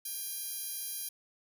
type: tone with high-pass filter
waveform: 10% pulse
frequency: 803 Hz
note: G5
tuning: 41 cents sharp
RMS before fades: -39 dBFS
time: 0.05-1.09 s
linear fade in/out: 5 ms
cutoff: 8700 Hz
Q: 1.2
effects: none